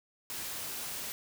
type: noise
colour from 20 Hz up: white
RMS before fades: -39 dBFS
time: 0.3-1.12 s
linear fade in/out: 0 ms
effects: none